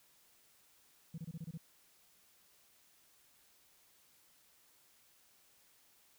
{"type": "tone bursts", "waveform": "sine", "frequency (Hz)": 163.5, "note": "E3", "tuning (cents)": -14, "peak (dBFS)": -39, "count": 7, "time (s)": [1.14, 1.576], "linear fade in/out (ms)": 5, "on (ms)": 40, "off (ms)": 26, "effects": ["tanh soft clip ceiling -39 dBFS", "white hiss -68 dBFS RMS until 6.18 s"]}